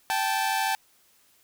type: tone pair together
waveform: sawtooth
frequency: 780 / 873 Hz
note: G5 / A5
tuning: -9 / -14 cents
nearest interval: major second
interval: 195 cents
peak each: -23 dBFS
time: 0.1-0.75 s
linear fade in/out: 0 ms
effects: white hiss -62 dBFS RMS until 1.43 s